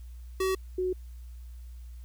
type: tone pair in turn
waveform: square / sine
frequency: 378.9 / 368.1 Hz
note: F#4 / F#4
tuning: +41 / -9 cents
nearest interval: minor second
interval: 50 cents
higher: first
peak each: -26 dBFS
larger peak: neither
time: 0.4-0.55 / 0.78-0.93 s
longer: neither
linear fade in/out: 5 ms
effects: added 60 Hz sine -41 dBFS peak until 2.04 s + white hiss -65 dBFS RMS until 2.04 s